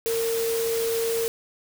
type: tone in noise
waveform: sine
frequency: 457.8 Hz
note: A#4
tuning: 31 cents flat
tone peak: -23 dBFS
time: 0.06-1.28 s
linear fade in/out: 0 ms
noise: white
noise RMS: -32 dBFS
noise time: 0.06-1.28 s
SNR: +6 dB
effects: none